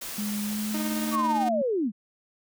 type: noise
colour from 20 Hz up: white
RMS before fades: -36 dBFS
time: 0.01-1.16 s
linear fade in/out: 10 ms
type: tone with pitch glide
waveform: sine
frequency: 208.1 to 225.6 Hz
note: G#3 to A3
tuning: +4 to +44 cents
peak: -28 dBFS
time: 0.18-1.62 s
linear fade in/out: 5 ms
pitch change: +140 cents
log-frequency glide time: 0.44-1.22 s
type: tone with tremolo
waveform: sawtooth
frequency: 308.1 Hz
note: D#4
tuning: 17 cents flat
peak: -25 dBFS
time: 0.74-1.49 s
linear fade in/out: 5 ms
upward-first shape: triangle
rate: 18 Hz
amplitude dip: 50%
type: linear sweep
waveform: sine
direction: down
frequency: 1166 to 185 Hz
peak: -23 dBFS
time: 1.11-1.92 s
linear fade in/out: 50 ms
effects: none